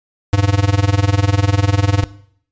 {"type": "tone with tremolo", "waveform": "square", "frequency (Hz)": 100, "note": "G2", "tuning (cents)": 35, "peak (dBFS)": -9, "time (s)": [0.33, 2.04], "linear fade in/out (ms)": 0, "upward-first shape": "sine", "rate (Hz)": 20, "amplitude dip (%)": 85, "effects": ["noise-tail reverb RT60 0.6 s tail -18 dB re dry", "resampled to 16000 Hz"]}